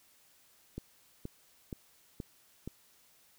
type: click train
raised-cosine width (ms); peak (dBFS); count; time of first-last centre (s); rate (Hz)
3; -26; 5; 0.78-2.676; 2.11
effects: white hiss -65 dBFS RMS until 3.38 s